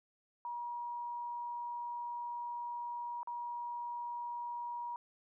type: tone with dropouts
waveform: sine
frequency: 956 Hz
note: A#5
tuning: 43 cents sharp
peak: -38 dBFS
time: 0.45-4.96 s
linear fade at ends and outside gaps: 1 ms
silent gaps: 3.231-3.273 s
effects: none